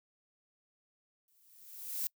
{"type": "noise with exponential growth", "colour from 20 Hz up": "violet", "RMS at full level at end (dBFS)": -33, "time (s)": [1.28, 2.07], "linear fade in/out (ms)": 1, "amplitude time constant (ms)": 170, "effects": ["noise-tail reverb RT60 0.1 s tail -26 dB re dry"]}